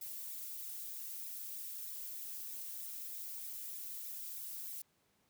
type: noise with flanger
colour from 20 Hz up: violet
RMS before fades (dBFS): -45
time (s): 0.01-4.82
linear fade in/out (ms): 5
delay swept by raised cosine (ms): 0.65 to 3.15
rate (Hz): 3.2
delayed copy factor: -0.6
effects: pink hiss -75 dBFS RMS until 5.29 s + high-pass 80 Hz 12 dB/octave